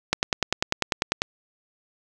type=click train; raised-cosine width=0.2 ms; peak=-3 dBFS; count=12; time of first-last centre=0.13-1.219 s; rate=10.1 Hz; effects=none